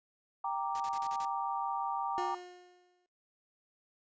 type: chord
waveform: sine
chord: G minor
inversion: none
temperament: equal with one note detuned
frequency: 786.7 / 932.3 / 1174.7 Hz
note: G5 / Bb5 / D6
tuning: +6 / 0 / 0 cents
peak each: -36 / -36 / -38 dBFS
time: 0.44-2.35 s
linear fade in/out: 5 ms
type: noise bursts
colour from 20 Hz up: white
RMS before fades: -46 dBFS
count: 6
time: 0.75-1.249 s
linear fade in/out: 0 ms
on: 49 ms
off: 41 ms
type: tone with exponential decay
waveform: 30% pulse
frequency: 358.7 Hz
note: F4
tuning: 46 cents sharp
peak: -32 dBFS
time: 2.18-3.06 s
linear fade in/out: 0 ms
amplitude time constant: 190 ms
effects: noise-tail reverb RT60 0.3 s tail -22 dB re dry + resampled to 16000 Hz